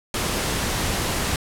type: noise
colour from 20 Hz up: pink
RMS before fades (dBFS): -24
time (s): 0.14-1.36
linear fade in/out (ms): 2
effects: low-pass 12000 Hz 12 dB/octave